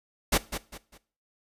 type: noise with echo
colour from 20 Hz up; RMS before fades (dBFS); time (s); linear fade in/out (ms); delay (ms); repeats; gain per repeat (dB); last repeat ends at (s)
pink; -22; 0.32-0.38; 10; 200; 3; -10; 0.98
effects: noise-tail reverb RT60 0.4 s tail -18 dB re dry + resampled to 32000 Hz